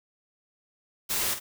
white noise with echo, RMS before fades -28 dBFS, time 1.09-1.35 s, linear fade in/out 20 ms, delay 50 ms, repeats 1, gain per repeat -9 dB, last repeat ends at 1.4 s, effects none

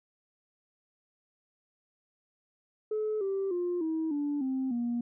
sine tone with pitch steps, 429.7 / 389.5 / 353.1 / 320.1 / 290.1 / 263 / 238.4 Hz, A4 / G4 / F4 / D#4 / D4 / C4 / A#3, -41 / -11 / +19 / +49 / -21 / +9 / +39 cents, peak -27 dBFS, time 2.91-5.01 s, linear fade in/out 5 ms, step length 300 ms, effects tanh soft clip ceiling -25 dBFS

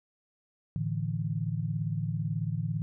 sine chord, A suspended fourth, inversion none, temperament equal, 110 / 146.83 / 164.81 Hz, A2 / D3 / E3, 0 / 0 / 0 cents, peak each -33 dBFS, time 0.76-2.82 s, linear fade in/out 0 ms, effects none

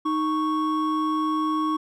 triangle tone pair together, 311.1 / 1107.2 Hz, D#4 / C#6, 0 / -2 cents, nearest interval octave + minor seventh, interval 2198 cents, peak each -22 / -23 dBFS, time 0.05-1.77 s, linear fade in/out 10 ms, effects none

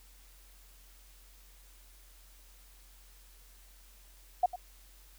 sine tone with echo, 723 Hz, F#5, 40 cents flat, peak -21 dBFS, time 4.43-4.46 s, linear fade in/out 5 ms, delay 100 ms, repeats 1, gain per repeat -15 dB, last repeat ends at 4.56 s, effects added 45 Hz sine -56 dBFS peak until 5.18 s + white hiss -61 dBFS RMS until 5.18 s

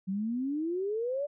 sine exponential sweep, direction up, 185 to 593 Hz, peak -29 dBFS, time 0.07-1.27 s, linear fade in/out 20 ms, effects none

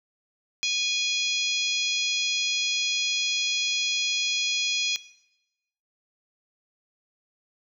harmonic tone with a mistuned harmonic, 833 Hz, G#5, 5 cents sharp, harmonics 3 / 4 / 5 / 6 / 7 / 8, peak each -27 / -29 / -31 / -33 / -34 / -35 dBFS, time 0.63-4.96 s, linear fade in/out 0 ms, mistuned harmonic 3, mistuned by -20 cents, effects noise-tail reverb RT60 0.9 s tail -17 dB re dry

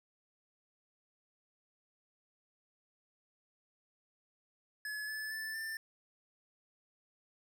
square tone with pitch steps, 1706 / 1730.8 / 1756 / 1781.5 Hz, G#6 / A6 / A6 / A6, +46 / -29 / -4 / +21 cents, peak -39 dBFS, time 4.85-5.77 s, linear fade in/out 2 ms, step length 230 ms, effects none

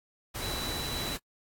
sine tone in noise, 3955 Hz, B7, 2 cents sharp, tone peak -36 dBFS, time 0.41-1.16 s, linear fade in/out 20 ms, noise pink, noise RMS -36 dBFS, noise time 0.34-1.18 s, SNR -3 dB, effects noise-tail reverb RT60 0.1 s tail -26 dB re dry + AAC 64 kbps

